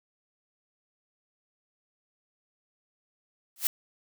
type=noise with exponential growth; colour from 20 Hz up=blue; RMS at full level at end=-20 dBFS; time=3.56-3.67 s; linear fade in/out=1 ms; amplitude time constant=22 ms; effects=none